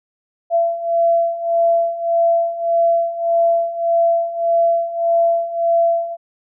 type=beating tone pair; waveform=sine; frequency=674 / 675.7 Hz; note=E5 / E5; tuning=+38 / +43 cents; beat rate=1.7 Hz; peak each=-19 / -15 dBFS; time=0.5-6.17 s; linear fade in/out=50 ms; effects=none